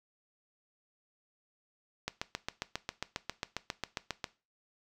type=click train; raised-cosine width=0.2 ms; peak=-16 dBFS; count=17; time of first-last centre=2.08-4.242 s; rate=7.4 Hz; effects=noise-tail reverb RT60 0.3 s tail -18 dB re dry